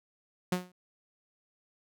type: tone with exponential decay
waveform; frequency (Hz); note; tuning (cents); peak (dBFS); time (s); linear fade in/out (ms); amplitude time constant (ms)
sawtooth; 181; F#3; -38; -21; 0.52-0.72; 5; 43
effects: none